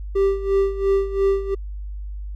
triangle tone with tremolo, 392 Hz, G4, in tune, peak -12 dBFS, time 0.15-1.55 s, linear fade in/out 10 ms, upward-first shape sine, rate 2.9 Hz, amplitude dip 80%, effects added 50 Hz sine -28 dBFS peak until 2.35 s

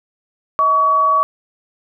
sine tone pair together, 634.2 / 1131 Hz, D#5 / C#6, +33 / +34 cents, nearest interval minor seventh, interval 1001 cents, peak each -23 / -11 dBFS, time 0.59-1.23 s, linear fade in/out 0 ms, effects none

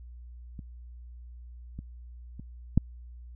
clicks, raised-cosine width 5 ms, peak -28 / -26 / -28 / -8 dBFS, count 4, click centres 0.592 / 1.79 / 2.396 / 2.776 s, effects added 60 Hz sine -43 dBFS peak until 3.35 s

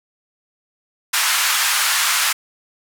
pink band-pass noise, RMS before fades -18 dBFS, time 1.13-2.33 s, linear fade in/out 10 ms, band 1100 to 14000 Hz, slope 24 dB/octave, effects none

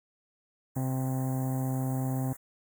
white band-stop noise, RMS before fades -47 dBFS, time 0.75-2.37 s, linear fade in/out 10 ms, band 2000 to 6500 Hz, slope 96 dB/octave
harmonic tone, 130.81 Hz, C3, in tune, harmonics 1 / 2 / 3 / 4 / 5 / 6 / 7 / 8, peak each -29 / -33 / -47 / -45 / -45 / -42 / -53 / -53 dBFS, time 0.76-2.33 s, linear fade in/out 5 ms
effects none

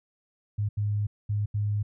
sine tone bursts at uneven times, 103.83 Hz, G#2, in tune, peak -24 dBFS, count 4, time 0.58-0.69 / 0.77-1.07 / 1.29-1.46 / 1.54-1.83 s, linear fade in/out 10 ms, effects none

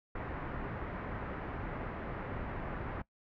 pink low-pass noise, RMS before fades -40 dBFS, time 0.15-3.02 s, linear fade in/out 5 ms, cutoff 1900 Hz, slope 24 dB/octave, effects noise-tail reverb RT60 0.1 s tail -21 dB re dry

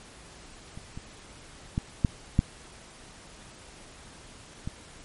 clicks, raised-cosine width 5 ms, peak -29 / -25 / -14 / -8 / -7 / -20 dBFS, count 6, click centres 0.775 / 0.975 / 1.779 / 2.048 / 2.391 / 4.675 s, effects pink hiss -49 dBFS RMS until 5.04 s + MP3 48 kbps

